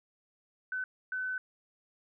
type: tone bursts at uneven times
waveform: sine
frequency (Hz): 1512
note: F#6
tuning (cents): +37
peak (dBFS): -32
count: 2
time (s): 0.72-0.84 / 1.12-1.38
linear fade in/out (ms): 2
effects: none